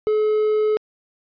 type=tone; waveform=triangle; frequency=428.2 Hz; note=A4; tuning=47 cents flat; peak=-14 dBFS; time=0.07-0.77 s; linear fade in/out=0 ms; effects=resampled to 11025 Hz